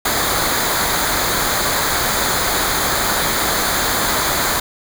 pink noise with comb filter, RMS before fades -18 dBFS, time 0.05-4.6 s, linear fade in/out 5 ms, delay 0.36 ms, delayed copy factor -0.65, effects none

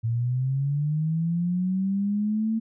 sine linear sweep, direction up, 112.5 to 225.4 Hz, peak -22 dBFS, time 0.03-2.6 s, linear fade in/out 20 ms, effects none

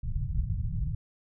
pink low-pass noise, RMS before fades -30 dBFS, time 0.03-0.95 s, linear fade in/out 5 ms, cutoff 160 Hz, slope 48 dB/octave, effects none

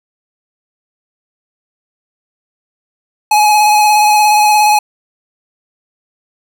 square tone with vibrato, 844 Hz, G#5, 28 cents sharp, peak -7 dBFS, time 3.31-4.79 s, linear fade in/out 5 ms, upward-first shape square, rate 17 Hz, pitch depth 15 cents each way, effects none

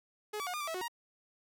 sawtooth tone with pitch steps, 421.9 / 1147 / 721 / 1212 / 1169 / 650 / 367.3 / 942 Hz, G#4 / D6 / F#5 / D#6 / D6 / E5 / F#4 / A#5, +27 / -41 / -45 / -46 / -8 / -24 / -13 / +18 cents, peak -32 dBFS, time 0.33-0.882 s, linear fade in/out 10 ms, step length 69 ms, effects none

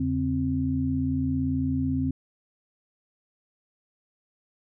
sine tone cluster, 83.7 / 141.6 / 262.7 Hz, E2 / C#3 / C4, +27 / +37 / +7 cents, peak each -30 / -30 / -25 dBFS, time 0-2.11 s, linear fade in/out 5 ms, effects none

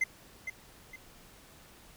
triangle tone with echo, 2069 Hz, C7, 20 cents flat, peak -23 dBFS, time 0.01-0.04 s, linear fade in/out 5 ms, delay 460 ms, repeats 2, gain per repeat -9 dB, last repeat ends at 0.96 s, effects pink hiss -56 dBFS RMS until 1.96 s

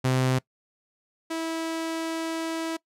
sawtooth tone pair in turn, 129.4 / 326.1 Hz, C3 / E4, -19 / -19 cents, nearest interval octave + major third, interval 1600 cents, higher second, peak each -17 / -24 dBFS, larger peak first, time 0.04-0.39 / 1.3-2.77 s, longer second, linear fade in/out 10 ms, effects noise-tail reverb RT60 0.1 s tail -22 dB re dry + low-pass 11000 Hz 12 dB/octave

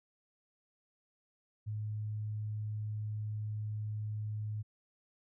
sine tone, 106.6 Hz, G#2, 46 cents sharp, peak -35 dBFS, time 1.66-4.63 s, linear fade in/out 20 ms, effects none

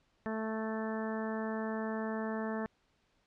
harmonic tone, 220 Hz, A3, in tune, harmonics 1 / 2 / 3 / 4 / 5 / 6 / 7 / 8, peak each -36 / -40 / -42 / -45 / -47 / -49 / -51 / -46 dBFS, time 0.26-2.66 s, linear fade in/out 0 ms, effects pink hiss -73 dBFS RMS until 3.26 s + low-pass 5000 Hz 12 dB/octave

